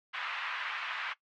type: band-pass noise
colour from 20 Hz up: pink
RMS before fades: -37 dBFS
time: 0.13-1.14 s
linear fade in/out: 20 ms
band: 1100 to 2900 Hz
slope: 24 dB/octave
effects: noise-tail reverb RT60 0.1 s tail -19 dB re dry + MP3 64 kbps